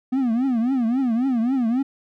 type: tone with vibrato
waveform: triangle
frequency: 246.5 Hz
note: B3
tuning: 3 cents flat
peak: -16 dBFS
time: 0.12-1.83 s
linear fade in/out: 10 ms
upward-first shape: triangle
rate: 3.7 Hz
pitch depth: 210 cents each way
effects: none